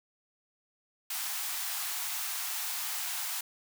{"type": "high-pass noise", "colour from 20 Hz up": "white", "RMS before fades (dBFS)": -35, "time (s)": [1.1, 3.41], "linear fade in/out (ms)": 5, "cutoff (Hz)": 690, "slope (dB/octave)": 96, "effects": []}